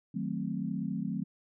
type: chord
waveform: sine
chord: D# diminished seventh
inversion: none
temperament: equal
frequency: 155.56 / 185 / 220 / 261.6 Hz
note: D#3 / F#3 / A3 / C4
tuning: 0 / 0 / 0 / 0 cents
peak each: -39 / -35 / -36 / -38 dBFS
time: 0.14-1.24 s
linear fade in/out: 10 ms
effects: none